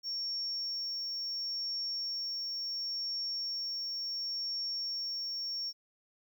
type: tone with tremolo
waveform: triangle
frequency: 5500 Hz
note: F8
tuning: 27 cents flat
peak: -30 dBFS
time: 0.03-5.73 s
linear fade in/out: 50 ms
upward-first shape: triangle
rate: 0.71 Hz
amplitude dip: 25%
effects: tanh soft clip ceiling -31 dBFS + 12-bit